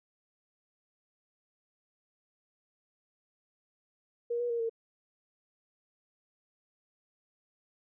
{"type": "tone with pitch steps", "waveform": "sine", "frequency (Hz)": [473.8, 482.4, 468.4, 456.1], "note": ["A#4", "B4", "A#4", "A#4"], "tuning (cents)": [28, -41, 8, -38], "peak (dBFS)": -29, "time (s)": [4.3, 4.696], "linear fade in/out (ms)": 10, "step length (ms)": 99, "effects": []}